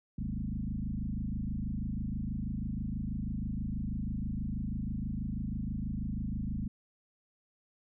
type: tone with frequency modulation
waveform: sine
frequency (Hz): 130.81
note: C3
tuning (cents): 0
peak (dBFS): -32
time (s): 0.18-6.68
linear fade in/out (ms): 5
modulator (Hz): 26.2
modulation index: 4.1
effects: none